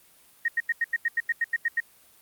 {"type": "tone bursts", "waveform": "sine", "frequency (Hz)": 1864.7, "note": "A#6", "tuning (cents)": 0, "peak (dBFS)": -21, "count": 12, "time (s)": [0.45, 1.803], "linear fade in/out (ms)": 5, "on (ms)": 33, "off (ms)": 87, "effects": ["white hiss -57 dBFS RMS until 2.21 s", "Opus 32 kbps"]}